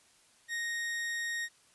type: tone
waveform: 40% pulse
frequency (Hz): 1864.7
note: A#6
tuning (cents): 0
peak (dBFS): -32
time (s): 0.48-1.49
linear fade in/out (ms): 50
effects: white hiss -64 dBFS RMS until 1.74 s + resampled to 24000 Hz